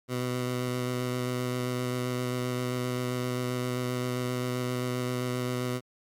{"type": "tone with vibrato", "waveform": "15% pulse", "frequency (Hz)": 124.9, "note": "B2", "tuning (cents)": 20, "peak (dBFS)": -22, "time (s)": [0.08, 5.81], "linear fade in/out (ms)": 50, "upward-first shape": "square", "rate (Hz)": 7.6, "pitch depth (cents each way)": 10, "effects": ["MP3 96 kbps"]}